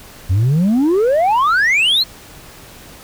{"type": "exponential sweep", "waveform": "sine", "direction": "up", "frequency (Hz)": [85.9, 4317], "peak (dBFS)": -8, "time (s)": [0.29, 2.04], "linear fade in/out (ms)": 20, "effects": ["tanh soft clip ceiling -10 dBFS", "pink hiss -39 dBFS RMS until 3.03 s"]}